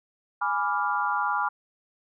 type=chord; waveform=sine; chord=G# diminished seventh; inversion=none; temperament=equal; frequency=830.6 / 987.8 / 1174.7 / 1396.9 Hz; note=G#5 / B5 / D6 / F6; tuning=0 / 0 / 0 / 0 cents; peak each=-29 dBFS; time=0.41-1.49 s; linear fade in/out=10 ms; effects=none